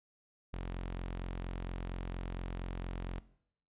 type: tone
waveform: sawtooth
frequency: 44.31 Hz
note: F1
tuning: 26 cents sharp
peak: -34 dBFS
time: 0.53-3.2 s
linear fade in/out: 10 ms
effects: noise-tail reverb RT60 0.7 s tail -19 dB re dry + resampled to 8000 Hz